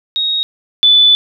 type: tone pair in turn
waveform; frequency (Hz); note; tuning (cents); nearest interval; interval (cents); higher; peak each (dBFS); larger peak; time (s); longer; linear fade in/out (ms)
sine; 3761 / 3486; A#7 / A7; +15 / -17; minor second; 132; first; -13 / -5; second; 0.16-0.43 / 0.83-1.15; second; 0
effects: none